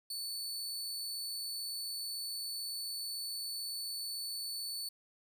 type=tone; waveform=sawtooth; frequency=4471 Hz; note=C#8; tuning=14 cents sharp; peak=-35 dBFS; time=0.1-4.89 s; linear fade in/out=5 ms; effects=none